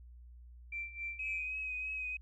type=tone with tremolo; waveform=sine; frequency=2349 Hz; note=D7; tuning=in tune; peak=-36 dBFS; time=0.72-1.49 s; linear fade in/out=5 ms; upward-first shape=sine; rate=3.7 Hz; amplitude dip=80%
type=tone with vibrato; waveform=sine; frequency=2529 Hz; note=D#7; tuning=28 cents sharp; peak=-36 dBFS; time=1.19-2.17 s; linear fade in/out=5 ms; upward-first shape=triangle; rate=3.1 Hz; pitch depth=28 cents each way
effects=tanh soft clip ceiling -27 dBFS + added 60 Hz sine -51 dBFS peak until 2.21 s